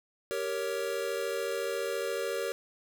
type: chord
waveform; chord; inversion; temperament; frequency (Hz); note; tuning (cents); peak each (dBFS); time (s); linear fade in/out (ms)
square; G diminished; none; equal with one note detuned; 392 / 466.2 / 559.2; G4 / Bb4 / Db5; 0 / 0 / +15; -37 / -35 / -36; 0.31-2.52; 0
effects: none